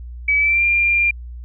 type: tone with pitch glide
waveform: sine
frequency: 2286 to 2391 Hz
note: D7 to D7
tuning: -47 to +30 cents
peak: -13 dBFS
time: 0.28-1.11 s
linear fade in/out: 5 ms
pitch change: +77 cents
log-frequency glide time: 0.38-0.64 s
effects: added 60 Hz sine -30 dBFS peak until 1.44 s